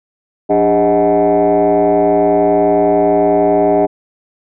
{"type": "tone with frequency modulation", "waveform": "sine", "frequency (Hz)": 515, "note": "C5", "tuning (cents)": -28, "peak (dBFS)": -7, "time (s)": [0.49, 3.87], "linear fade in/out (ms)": 20, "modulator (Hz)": 111, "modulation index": 2.2, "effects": ["tanh soft clip ceiling -5 dBFS"]}